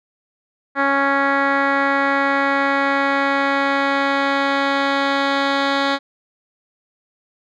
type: tone with low-pass filter sweep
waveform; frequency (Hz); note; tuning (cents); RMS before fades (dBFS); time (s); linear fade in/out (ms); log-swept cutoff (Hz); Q
10% pulse; 277.2; C#4; 0; -18; 0.75-5.99; 50; 1800 to 3400; 2.1
effects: none